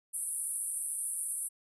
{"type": "band-pass noise", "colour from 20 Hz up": "white", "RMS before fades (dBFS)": -36, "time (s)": [0.13, 1.49], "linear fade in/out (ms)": 20, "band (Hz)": [8800, 11000], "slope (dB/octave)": 96, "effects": []}